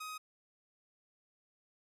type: tone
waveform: sawtooth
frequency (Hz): 1257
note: D#6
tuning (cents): +17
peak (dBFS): -38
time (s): 0-0.18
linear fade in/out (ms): 10
effects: resampled to 32000 Hz